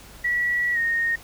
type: tone with pitch glide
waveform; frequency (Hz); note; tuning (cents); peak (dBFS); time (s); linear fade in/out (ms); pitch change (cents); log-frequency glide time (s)
sine; 1938 to 1853.7; B6 to A#6; -33 to -10; -20; 0.24-1.16; 10; -77; 0.73-0.78
effects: added 50 Hz sine -49 dBFS peak until 1.23 s + pink hiss -46 dBFS RMS until 1.23 s